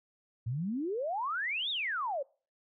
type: exponential two-way sweep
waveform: sine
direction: up then down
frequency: 108.1 to 3815 to 519 Hz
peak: -31 dBFS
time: 0.46-2.23 s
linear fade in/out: 10 ms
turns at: 1.7 s
effects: noise-tail reverb RT60 0.4 s tail -25 dB re dry